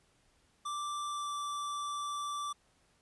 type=tone with pitch glide; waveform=square; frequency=1174.7 to 1166.6 Hz; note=D6 to D6; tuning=0 to -12 cents; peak=-36 dBFS; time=0.65-2.53 s; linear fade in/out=10 ms; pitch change=-12 cents; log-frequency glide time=1.08-1.32 s; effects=pink hiss -70 dBFS RMS until 3.01 s + resampled to 24000 Hz